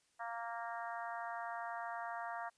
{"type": "harmonic tone", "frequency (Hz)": 232.2, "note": "A#3", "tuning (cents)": -7, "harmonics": [3, 4, 5, 6, 7, 8], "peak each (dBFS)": [-44, -46, -48, -50, -51, -52], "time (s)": [0.19, 2.5], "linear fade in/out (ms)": 20, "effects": ["white hiss -75 dBFS RMS until 2.57 s", "resampled to 22050 Hz"]}